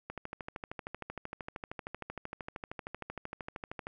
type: click train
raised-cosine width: 0.5 ms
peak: -24 dBFS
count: 50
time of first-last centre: 0.1-3.869 s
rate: 13 Hz
effects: none